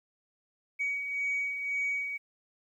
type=beating tone pair; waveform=sine; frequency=2256 / 2257.9 Hz; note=C#7 / C#7; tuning=+30 / +31 cents; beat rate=1.9 Hz; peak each=-38 / -29 dBFS; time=0.79-2.18 s; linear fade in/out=20 ms; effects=tanh soft clip ceiling -24 dBFS + 11-bit